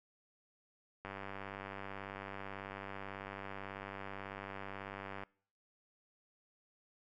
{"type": "click train", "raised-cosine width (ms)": 0.5, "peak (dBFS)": -29, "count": 412, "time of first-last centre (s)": [1.05, 5.235], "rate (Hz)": 98.2, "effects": ["noise-tail reverb RT60 0.5 s tail -24 dB re dry"]}